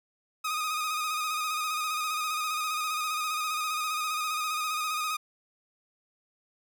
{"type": "tone with vibrato", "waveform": "sawtooth", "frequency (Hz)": 1244.5, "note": "D#6", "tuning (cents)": 0, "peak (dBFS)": -25, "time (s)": [0.44, 5.17], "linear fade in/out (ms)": 10, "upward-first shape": "square", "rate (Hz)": 15, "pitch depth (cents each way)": 32, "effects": []}